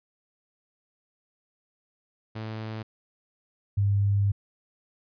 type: tone pair in turn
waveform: sawtooth / sine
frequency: 110 / 100.42 Hz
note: A2 / G2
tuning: 0 / +42 cents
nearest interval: major second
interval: 158 cents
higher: first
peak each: -29 / -20 dBFS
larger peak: second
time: 2.35-2.83 / 3.77-4.32 s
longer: second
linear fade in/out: 10 ms
effects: resampled to 11025 Hz